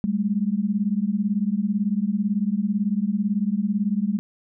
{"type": "beating tone pair", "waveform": "sine", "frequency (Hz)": [196, 214], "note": ["G3", "A3"], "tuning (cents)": [0, -48], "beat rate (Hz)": 18, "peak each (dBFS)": -23, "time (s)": [0.04, 4.19], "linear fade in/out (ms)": 0, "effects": []}